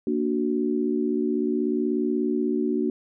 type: chord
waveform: sine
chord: Bb augmented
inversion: none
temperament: equal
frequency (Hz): 233.1 / 293.7 / 370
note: Bb3 / D4 / F#4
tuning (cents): 0 / 0 / 0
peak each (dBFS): -26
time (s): 0.07-2.9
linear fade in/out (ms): 2
effects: none